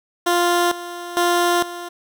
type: tone with tremolo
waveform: 15% pulse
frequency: 349.2 Hz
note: F4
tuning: in tune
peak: -9 dBFS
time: 0.26-1.89 s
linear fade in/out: 10 ms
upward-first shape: square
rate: 1.1 Hz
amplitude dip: 80%
effects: none